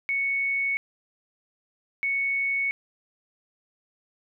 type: tone pair in turn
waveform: sine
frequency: 2217 / 2217 Hz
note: C#7 / C#7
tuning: 0 / 0 cents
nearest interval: unison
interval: 0 cents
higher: neither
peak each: -23 dBFS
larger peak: neither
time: 0.09-0.77 / 2.03-2.71 s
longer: neither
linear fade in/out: 0 ms
effects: none